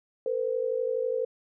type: tone pair together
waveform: sine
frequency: 456.4 / 508.5 Hz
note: A#4 / C5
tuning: -37 / -50 cents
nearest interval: major second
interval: 187 cents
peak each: -29 / -28 dBFS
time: 0.26-1.25 s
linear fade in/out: 2 ms
effects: none